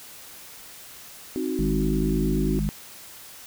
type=chord; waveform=sine; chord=C diminished; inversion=none; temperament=equal; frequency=261.6 / 311.1 / 370 Hz; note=C4 / Eb4 / Gb4; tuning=0 / 0 / 0 cents; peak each=-29 dBFS; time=1.36-2.59 s; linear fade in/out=0 ms
type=harmonic tone; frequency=51 Hz; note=G#1; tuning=31 cents flat; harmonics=1 / 3 / 4; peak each=-26 / -27 / -27 dBFS; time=1.59-2.69 s; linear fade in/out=0 ms
effects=white hiss -44 dBFS RMS until 3.46 s